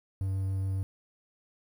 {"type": "tone with vibrato", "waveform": "triangle", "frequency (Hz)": 96, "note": "G2", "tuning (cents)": -36, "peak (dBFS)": -26, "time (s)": [0.21, 0.83], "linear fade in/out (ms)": 0, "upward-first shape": "sine", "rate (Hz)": 7.2, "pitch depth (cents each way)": 8, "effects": ["10-bit"]}